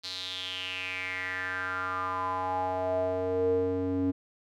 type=tone with band-pass filter sweep; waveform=square; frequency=92.5 Hz; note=F#2; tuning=in tune; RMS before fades=-31 dBFS; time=0.03-4.12 s; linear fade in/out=20 ms; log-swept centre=4300 to 310 Hz; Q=6.1; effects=none